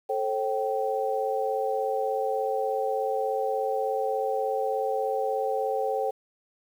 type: tone cluster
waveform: sine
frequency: 439.4 / 536 / 776 Hz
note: A4 / C5 / G5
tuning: -2 / +42 / -18 cents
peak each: -29 dBFS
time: 0.09-6.11 s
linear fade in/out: 10 ms
effects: 9-bit